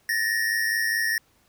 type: tone pair together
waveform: square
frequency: 1760 / 1864.7 Hz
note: A6 / A#6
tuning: 0 / 0 cents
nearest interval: minor second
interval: 100 cents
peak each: -27 / -25 dBFS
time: 0.09-1.18 s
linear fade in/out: 2 ms
effects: pink hiss -63 dBFS RMS until 1.48 s